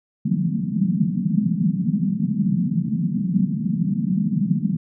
pink band-pass noise, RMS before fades -21 dBFS, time 0.25-4.77 s, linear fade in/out 10 ms, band 160 to 220 Hz, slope 48 dB/octave, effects none

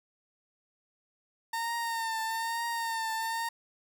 30% pulse tone with vibrato, 912 Hz, A#5, 38 cents flat, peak -28 dBFS, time 1.53-3.49 s, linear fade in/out 5 ms, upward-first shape triangle, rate 1.1 Hz, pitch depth 47 cents each way, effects none

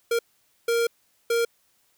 square tone bursts at uneven times, 466.2 Hz, A#4, in tune, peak -21 dBFS, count 3, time 0.11-0.19 / 0.68-0.87 / 1.3-1.45 s, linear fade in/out 5 ms, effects white hiss -66 dBFS RMS until 1.97 s

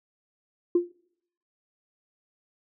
sine tone with exponential decay, 349.2 Hz, F4, in tune, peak -14 dBFS, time 0.75-0.92 s, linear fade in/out 5 ms, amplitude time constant 36 ms, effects noise-tail reverb RT60 0.7 s tail -25 dB re dry + tanh soft clip ceiling -12 dBFS

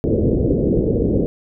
white low-pass noise, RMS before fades -17 dBFS, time 0.04-1.26 s, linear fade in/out 0 ms, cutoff 490 Hz, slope 48 dB/octave, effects none

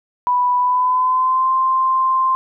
sine tone with pitch glide, 987.8 to 1046.5 Hz, B5 to C6, 0 to 0 cents, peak -13 dBFS, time 0.27-2.35 s, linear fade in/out 0 ms, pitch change +100 cents, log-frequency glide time 0.58-1.51 s, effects none

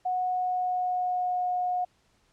sine tone with pitch glide, 733 to 723.7 Hz, F#5 to F#5, -16 to -39 cents, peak -25 dBFS, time 0.05-1.85 s, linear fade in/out 10 ms, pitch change -23 cents, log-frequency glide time 0.19-1.5 s, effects pink hiss -67 dBFS RMS until 2.32 s + low-pass 8000 Hz 12 dB/octave

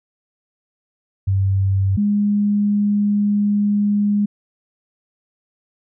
sine tone pair in turn, 97 / 205.5 Hz, G2 / G#3, -18 / -18 cents, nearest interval octave + minor second, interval 1300 cents, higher second, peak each -14 dBFS, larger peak neither, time 1.27-1.97 / 1.97-4.26 s, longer second, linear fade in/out 10 ms, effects none

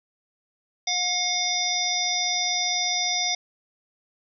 harmonic tone, 719 Hz, F#5, 50 cents flat, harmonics 1 / 3 / 5 / 7 / 8, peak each -31 / -30 / -28 / -28 / -28 dBFS, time 0.87-3.35 s, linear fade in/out 5 ms, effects none

